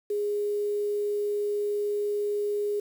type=tone with quantisation; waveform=sine; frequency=413.2 Hz; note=G#4; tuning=9 cents flat; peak=-25 dBFS; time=0.1-2.8 s; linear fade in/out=5 ms; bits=8; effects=none